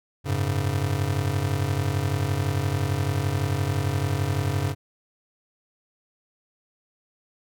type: chord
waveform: square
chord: F# suspended second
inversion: none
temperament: just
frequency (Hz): 92.5 / 104.06 / 138.75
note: F#2 / G#2 / C#3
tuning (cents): 0 / +4 / +2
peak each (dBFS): -28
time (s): 0.24-4.75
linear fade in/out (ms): 50
effects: none